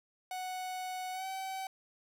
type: tone with pitch glide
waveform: 45% pulse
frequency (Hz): 740 to 764.8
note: F#5 to G5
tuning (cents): 0 to -43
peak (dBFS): -37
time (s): 0.31-1.67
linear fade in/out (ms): 2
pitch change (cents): +57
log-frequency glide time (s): 1.12-1.26
effects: none